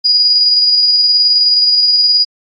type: tone with tremolo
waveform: sine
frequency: 4895 Hz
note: D#8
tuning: 29 cents flat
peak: -6 dBFS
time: 0.04-2.25 s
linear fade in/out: 20 ms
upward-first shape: square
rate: 19 Hz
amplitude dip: 25%
effects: AAC 32 kbps